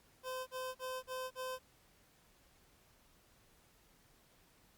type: tone bursts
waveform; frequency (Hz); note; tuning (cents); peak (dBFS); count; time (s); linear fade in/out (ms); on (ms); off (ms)
25% pulse; 514; C5; -31; -36; 5; 0.23-1.59; 50; 240; 40
effects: pink hiss -68 dBFS RMS until 4.77 s + Opus 48 kbps